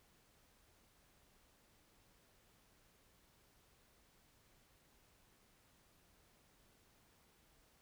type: silence
effects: pink hiss -71 dBFS RMS until 7.81 s